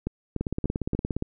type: two click trains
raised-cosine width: 3 ms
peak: -14 / -14 dBFS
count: 4 / 15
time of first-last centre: 0.07-0.95 / 0.41-1.224 s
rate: 3.41 / 17.2 Hz
effects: none